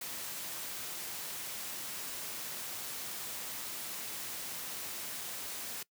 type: noise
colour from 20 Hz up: white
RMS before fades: -41 dBFS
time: 0.01-5.83 s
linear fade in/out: 5 ms
effects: noise-tail reverb RT60 0.1 s tail -22 dB re dry + high-pass 100 Hz 12 dB/octave